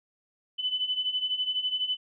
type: beating tone pair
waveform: sine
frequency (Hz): 3000 / 3012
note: F#7 / F#7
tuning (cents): +23 / +30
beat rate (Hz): 12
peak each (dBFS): -32 / -28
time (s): 0.58-1.97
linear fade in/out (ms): 20
effects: none